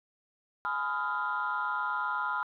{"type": "chord", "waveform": "sine", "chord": "F half-diminished seventh", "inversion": "first", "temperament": "just", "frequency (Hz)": [838.1, 1005.8, 1257.2, 1396.9], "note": ["Ab5", "Cb6", "Eb6", "F6"], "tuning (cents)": [16, 31, 18, 0], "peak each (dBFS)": [-37, -33, -35, -32], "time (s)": [0.65, 2.43], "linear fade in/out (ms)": 0, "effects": ["tanh soft clip ceiling -22 dBFS"]}